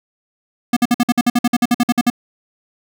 square tone bursts, 241.2 Hz, B3, 41 cents flat, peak -11 dBFS, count 16, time 0.73-2.101 s, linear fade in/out 5 ms, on 36 ms, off 53 ms, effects none

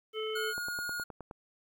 harmonic tone, 435.5 Hz, A4, 18 cents flat, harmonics 1 / 3 / 5 / 7, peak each -34 / -43 / -46 / -40 dBFS, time 0.13-0.54 s, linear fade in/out 50 ms
square tone, 1435 Hz, F6, 47 cents sharp, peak -35 dBFS, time 0.35-1.04 s, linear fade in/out 10 ms
click train, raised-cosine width 1 ms, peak -29 dBFS, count 8, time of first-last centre 0.58-1.311 s, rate 9.57 Hz
effects 11-bit

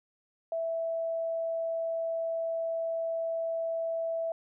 sine tone, 659 Hz, E5, 1 cent flat, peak -29 dBFS, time 0.52-4.32 s, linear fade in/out 2 ms, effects none

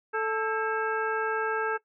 harmonic tone with a mistuned harmonic, 440 Hz, A4, in tune, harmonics 1 / 2 / 3 / 4 / 5 / 6, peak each -29 / -33 / -32 / -32 / -45 / -45 dBFS, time 0.13-1.78 s, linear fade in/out 20 ms, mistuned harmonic 4, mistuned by -150 cents, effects noise-tail reverb RT60 0.1 s tail -18 dB re dry

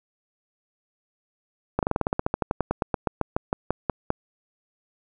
slowing click train, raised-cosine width 1 ms, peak -8 dBFS, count 24, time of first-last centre 1.79-4.104 s, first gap 38 ms, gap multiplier 1.08, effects none

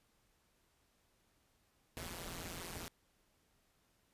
pink noise with amplitude modulation, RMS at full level -42 dBFS, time 1.97-2.88 s, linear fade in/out 0 ms, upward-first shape sine, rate 172 Hz, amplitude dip 95%, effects pink hiss -75 dBFS RMS until 4.13 s + resampled to 32000 Hz

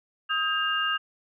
sine tone cluster, 1259 / 1604 / 2808 Hz, D#6 / G6 / F7, +20 / +39 / +9 cents, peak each -28 dBFS, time 0.29-0.98 s, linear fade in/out 20 ms, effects none

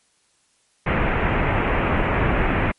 pink low-pass noise, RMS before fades -20 dBFS, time 0.86-2.72 s, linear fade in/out 10 ms, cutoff 2600 Hz, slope 48 dB/octave, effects white hiss -63 dBFS RMS until 2.78 s + MP3 48 kbps

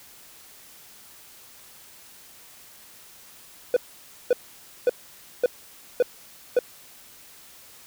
triangle tone bursts, 493.9 Hz, B4, in tune, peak -13 dBFS, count 6, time 3.74-6.59 s, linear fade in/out 2 ms, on 25 ms, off 540 ms, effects white hiss -49 dBFS RMS until 7.86 s

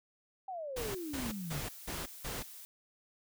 sine exponential sweep, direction down, 784 to 138.59 Hz, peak -38 dBFS, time 0.48-1.6 s, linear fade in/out 5 ms
pink noise bursts, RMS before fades -40 dBFS, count 5, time 0.76-2.43 s, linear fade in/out 10 ms, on 190 ms, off 180 ms
blue noise, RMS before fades -50 dBFS, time 0.77-2.65 s, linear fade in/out 0 ms
effects none

